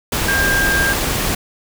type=tone in noise; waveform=sine; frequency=1600 Hz; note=G6; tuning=35 cents sharp; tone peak=-15 dBFS; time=0.28-0.93 s; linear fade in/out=5 ms; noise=pink; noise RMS=-19 dBFS; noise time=0.12-1.35 s; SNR=+1 dB; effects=none